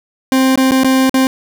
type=tone with dropouts; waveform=40% pulse; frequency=262.8 Hz; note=C4; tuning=8 cents sharp; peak=-8 dBFS; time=0.32-1.27 s; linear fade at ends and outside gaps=1 ms; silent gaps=0.557-0.575 / 0.71-0.718 / 0.835-0.845 / 1.095-1.142 s; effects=none